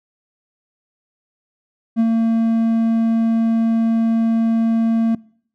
triangle tone with ADSR envelope, 227 Hz, A#3, 46 cents flat, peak -9 dBFS, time 1.96-5.15 s, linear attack 37 ms, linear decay 40 ms, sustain -2 dB, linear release 4 ms, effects noise-tail reverb RT60 0.6 s tail -24 dB re dry

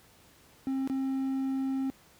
triangle tone with dropouts, 267 Hz, C4, 35 cents sharp, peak -26 dBFS, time 0.67-1.9 s, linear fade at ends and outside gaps 0 ms, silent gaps 0.875-0.898 s, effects pink hiss -59 dBFS RMS until 2.19 s + high-pass 60 Hz 12 dB/octave

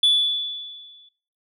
sine tone with exponential decay, 3453 Hz, A7, 33 cents flat, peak -10 dBFS, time 0.03-1.09 s, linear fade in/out 5 ms, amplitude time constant 230 ms, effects noise-tail reverb RT60 0.7 s tail -22 dB re dry + tanh soft clip ceiling -12 dBFS

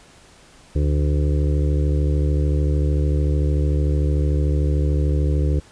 harmonic tone, 73.42 Hz, D2, in tune, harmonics 1 / 2 / 4 / 5 / 6 / 7, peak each -17 / -23 / -29 / -31 / -33 / -34 dBFS, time 0.75-5.6 s, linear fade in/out 10 ms, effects pink hiss -49 dBFS RMS until 5.71 s + resampled to 22050 Hz

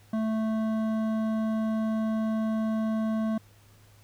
sine tone with hard clipping, 220 Hz, A3, in tune, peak -27 dBFS, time 0.13-3.38 s, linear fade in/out 5 ms, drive 11 dB, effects added 103 Hz sine -55 dBFS peak until 4.03 s + pink hiss -60 dBFS RMS until 4.03 s

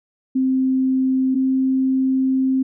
sine tone pair in turn, 261.6 / 263.1 Hz, C4 / C4, 0 / +10 cents, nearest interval unison, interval 10 cents, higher second, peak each -15 dBFS, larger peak neither, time 0.35-1.35 / 1.35-2.63 s, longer second, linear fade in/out 10 ms, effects none

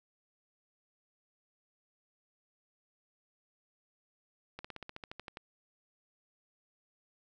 slowing click train, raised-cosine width 0.3 ms, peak -27 dBFS, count 12, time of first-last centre 4.59-5.371 s, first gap 55 ms, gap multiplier 1.05, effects none

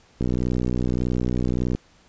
click train, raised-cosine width 3 ms, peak -11 dBFS, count 96, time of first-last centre 0.21-1.75 s, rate 61.7 Hz, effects pink hiss -56 dBFS RMS until 2.08 s + resampled to 16000 Hz

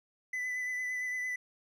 triangle tone with vibrato, 2000 Hz, B6, 21 cents sharp, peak -31 dBFS, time 0.33-1.36 s, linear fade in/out 5 ms, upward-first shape sine, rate 8.8 Hz, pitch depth 17 cents each way, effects none

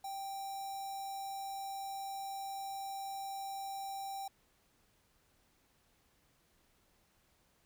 square tone with notch filter, 784 Hz, G5, in tune, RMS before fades -42 dBFS, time 0.04-4.28 s, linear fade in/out 5 ms, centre 2100 Hz, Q 0.82, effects pink hiss -72 dBFS RMS until 7.65 s

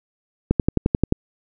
click train, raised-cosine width 3 ms, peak -3 dBFS, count 8, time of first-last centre 0.51-1.124 s, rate 11.4 Hz, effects none

